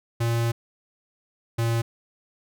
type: tone pair in turn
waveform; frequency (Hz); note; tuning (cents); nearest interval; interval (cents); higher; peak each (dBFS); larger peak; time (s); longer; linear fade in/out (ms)
square; 116.54 / 115.67; A#2 / A#2; 0 / -13; unison; 13; first; -22; neither; 0.2-0.52 / 1.58-1.82; first; 10
effects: none